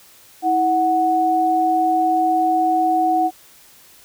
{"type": "tone pair together", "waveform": "sine", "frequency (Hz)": [323.6, 740], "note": ["E4", "F#5"], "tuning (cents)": [-32, 0], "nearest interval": "octave + major second", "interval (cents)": 1432, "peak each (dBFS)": [-21, -15], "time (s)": [0.42, 3.31], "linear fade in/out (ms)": 50, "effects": ["white hiss -48 dBFS RMS until 4.04 s"]}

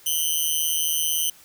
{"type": "tone with amplitude modulation", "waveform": "5% pulse", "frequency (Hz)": 3037, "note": "F#7", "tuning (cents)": 44, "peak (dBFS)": -9, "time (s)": [0.06, 1.3], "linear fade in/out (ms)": 5, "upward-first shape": "sine", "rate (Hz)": 158, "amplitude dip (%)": 85, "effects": ["white hiss -51 dBFS RMS until 1.44 s"]}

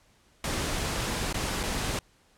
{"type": "noise with dropouts", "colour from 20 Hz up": "pink", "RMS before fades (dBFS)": -30, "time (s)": [0.44, 1.99], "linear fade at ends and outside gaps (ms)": 2, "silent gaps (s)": [[1.328, 1.342], [1.632, 1.635]], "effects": ["pink hiss -63 dBFS RMS until 2.37 s", "low-pass 10000 Hz 12 dB/octave"]}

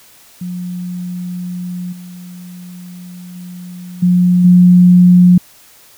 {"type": "tone with level steps", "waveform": "sine", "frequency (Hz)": 178.9, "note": "F3", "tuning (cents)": 42, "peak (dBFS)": [-20, -29, -27, -7, -3], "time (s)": [0.41, 5.38], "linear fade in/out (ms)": 5, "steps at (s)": [1.92, 3.35, 4.02, 4.44], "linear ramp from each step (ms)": 10, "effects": ["white hiss -44 dBFS RMS until 5.97 s"]}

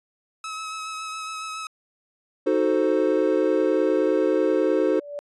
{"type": "tone with vibrato", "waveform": "sawtooth", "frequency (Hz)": 1287, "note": "E6", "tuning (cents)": -42, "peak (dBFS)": -27, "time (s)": [0.44, 1.67], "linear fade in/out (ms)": 2, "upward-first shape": "triangle", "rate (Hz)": 7.2, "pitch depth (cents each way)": 20}
{"type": "chord", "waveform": "triangle", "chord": "D# diminished seventh", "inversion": "none", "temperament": "equal", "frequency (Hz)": [311.1, 370, 440, 523.3], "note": ["D#4", "F#4", "A4", "C5"], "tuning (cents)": [0, 0, 0, 0], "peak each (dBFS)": -22, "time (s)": [2.46, 5], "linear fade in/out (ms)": 10}
{"type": "tone with exponential growth", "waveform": "sine", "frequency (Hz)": 579, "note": "D5", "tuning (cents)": -25, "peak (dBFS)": -27, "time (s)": [4.68, 5.19], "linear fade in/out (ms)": 0, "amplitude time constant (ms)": 110}
{"effects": ["resampled to 24000 Hz"]}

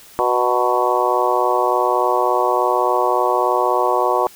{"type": "harmonic tone with a mistuned harmonic", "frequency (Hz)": 123.47, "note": "B2", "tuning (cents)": 0, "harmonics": [3, 4, 5, 6, 7, 8, 9], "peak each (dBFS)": [-22, -22, -22, -22, -22, -22, -22], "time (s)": [0.19, 4.27], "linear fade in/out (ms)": 0, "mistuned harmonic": 7, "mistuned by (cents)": 44, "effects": ["white hiss -44 dBFS RMS until 4.35 s"]}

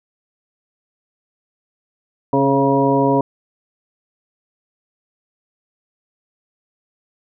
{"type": "harmonic tone with a mistuned harmonic", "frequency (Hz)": 137.2, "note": "C#3", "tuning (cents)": -17, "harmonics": [1, 2, 3, 4, 5, 7], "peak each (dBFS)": [-22, -17, -19, -20, -23, -19], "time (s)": [2.33, 3.21], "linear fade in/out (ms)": 2, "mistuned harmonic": 3, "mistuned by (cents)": 23, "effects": []}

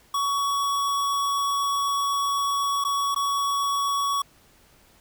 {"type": "tone with dropouts", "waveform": "square", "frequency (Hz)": 1123, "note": "C#6", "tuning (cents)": 22, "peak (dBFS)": -23, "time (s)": [0.14, 4.22], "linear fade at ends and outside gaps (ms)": 5, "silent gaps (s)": [[2.841, 2.848], [3.147, 3.16]], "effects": ["pink hiss -57 dBFS RMS until 5 s"]}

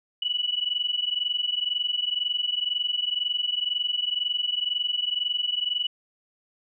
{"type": "tone pair together", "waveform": "sine", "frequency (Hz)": [2938, 2960], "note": ["F#7", "F#7"], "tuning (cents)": [-13, 0], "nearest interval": "unison", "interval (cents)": 13, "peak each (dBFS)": -27, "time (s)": [0.22, 5.87], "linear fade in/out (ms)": 5, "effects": []}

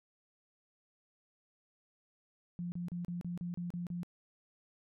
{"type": "tone bursts", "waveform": "sine", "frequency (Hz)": 174.61, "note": "F3", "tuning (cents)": 0, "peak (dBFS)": -36, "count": 9, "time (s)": [2.59, 4.032], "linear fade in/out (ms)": 0, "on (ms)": 130, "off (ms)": 34, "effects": []}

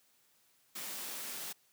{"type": "high-pass noise", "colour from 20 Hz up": "white", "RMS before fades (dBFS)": -42, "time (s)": [0.75, 1.53], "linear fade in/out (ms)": 10, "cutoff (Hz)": 140, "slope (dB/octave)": 96, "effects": ["white hiss -70 dBFS RMS until 1.72 s", "high-pass 80 Hz 12 dB/octave"]}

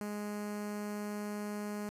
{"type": "tone with notch filter", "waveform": "sawtooth", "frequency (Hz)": 207.7, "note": "G#3", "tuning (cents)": 0, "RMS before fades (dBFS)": -39, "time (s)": [0.01, 1.89], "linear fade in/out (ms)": 0, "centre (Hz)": 3600, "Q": 1, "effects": ["resampled to 32000 Hz", "10-bit"]}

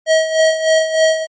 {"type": "tone with tremolo", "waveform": "square", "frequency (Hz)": 638, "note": "D#5", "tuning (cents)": 43, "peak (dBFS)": -9, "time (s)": [0.06, 1.27], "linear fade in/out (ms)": 50, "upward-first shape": "sine", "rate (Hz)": 3.3, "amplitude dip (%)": 70, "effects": ["MP3 32 kbps"]}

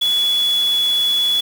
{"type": "tone in noise", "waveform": "sine", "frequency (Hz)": 3404, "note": "G#7", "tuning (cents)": 42, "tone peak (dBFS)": -14, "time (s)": [0.01, 1.41], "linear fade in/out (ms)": 10, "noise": "white", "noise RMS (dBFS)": -31, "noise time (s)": [0.01, 1.41], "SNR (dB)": 14, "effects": []}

